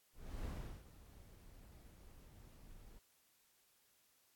brown noise with ADSR envelope, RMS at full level -43 dBFS, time 0.13-2.99 s, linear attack 320 ms, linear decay 380 ms, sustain -16 dB, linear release 9 ms, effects white hiss -74 dBFS RMS until 4.35 s + AAC 64 kbps

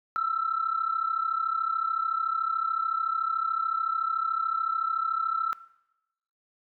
sine tone pair together, 1310 / 1343.7 Hz, E6 / E6, -11 / +33 cents, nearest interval unison, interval 44 cents, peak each -27 dBFS, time 0.16-5.53 s, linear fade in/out 0 ms, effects noise-tail reverb RT60 0.9 s tail -19 dB re dry + tanh soft clip ceiling -18 dBFS

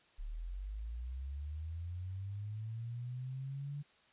sine linear sweep, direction up, 34.77 to 145.9 Hz, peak -39 dBFS, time 0.18-3.83 s, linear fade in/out 20 ms, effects white hiss -67 dBFS RMS until 4.12 s + resampled to 8000 Hz

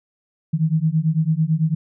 sine beating tone pair, 154.4 / 163.4 Hz, D#3 / E3, -13 / -15 cents, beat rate 9 Hz, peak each -19 dBFS, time 0.53-1.75 s, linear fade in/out 10 ms, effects none

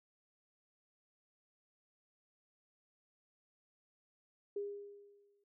sine tone with exponential decay, 405.9 Hz, G#4, 40 cents flat, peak -35 dBFS, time 4.56-5.44 s, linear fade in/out 5 ms, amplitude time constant 190 ms, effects none

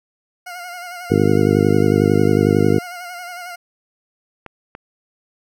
20% pulse tone with vibrato, 711 Hz, F5, 31 cents sharp, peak -25 dBFS, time 0.46-3.56 s, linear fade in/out 10 ms, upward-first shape sine, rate 11 Hz, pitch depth 47 cents each way
harmonic tone, 51.1 Hz, G#1, 27 cents flat, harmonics 2 / 3 / 4 / 5 / 6 / 7 / 8 / 9, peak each -20 / -20 / -20 / -20 / -20 / -20 / -20 / -20 dBFS, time 1.1-2.79 s, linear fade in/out 10 ms
clicks, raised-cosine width 0.5 ms, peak -19 dBFS, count 2, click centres 4.463 / 4.751 s
effects none

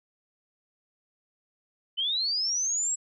sine linear sweep, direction up, 2978 to 7760 Hz, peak -25 dBFS, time 1.97-2.96 s, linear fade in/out 20 ms, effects none

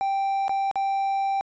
triangle tone with dropouts, 784 Hz, G5, in tune, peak -20 dBFS, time 0.01-1.41 s, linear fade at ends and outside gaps 0 ms, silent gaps 0.481-0.494 / 0.713-0.757 s, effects resampled to 16000 Hz

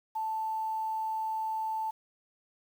sine tone with quantisation, 880 Hz, A5, in tune, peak -30 dBFS, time 0.15-1.91 s, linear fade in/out 10 ms, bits 9, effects none

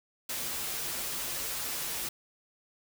white noise with comb filter, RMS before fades -35 dBFS, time 0.29-2.09 s, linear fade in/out 5 ms, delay 10 ms, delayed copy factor -0.6, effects none

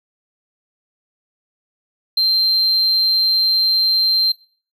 triangle tone, 4145 Hz, C8, 17 cents flat, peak -10 dBFS, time 2.17-4.32 s, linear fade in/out 5 ms, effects noise-tail reverb RT60 0.4 s tail -20 dB re dry + tanh soft clip ceiling -9 dBFS

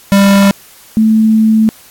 square / sine tone pair in turn, 198.3 / 219.7 Hz, G3 / A3, +20 / -2 cents, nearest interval major second, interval 178 cents, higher second, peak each -5 dBFS, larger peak neither, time 0.12-0.51 / 0.97-1.69 s, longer second, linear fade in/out 0 ms, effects white hiss -40 dBFS RMS until 1.9 s + AAC 64 kbps

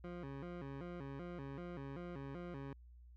20% pulse tone with vibrato, 155.56 Hz, D#3, in tune, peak -40 dBFS, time 0.04-2.73 s, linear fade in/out 2 ms, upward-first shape square, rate 2.6 Hz, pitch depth 210 cents each way, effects added 60 Hz sine -56 dBFS peak until 3.16 s + low-pass 2000 Hz 12 dB/octave

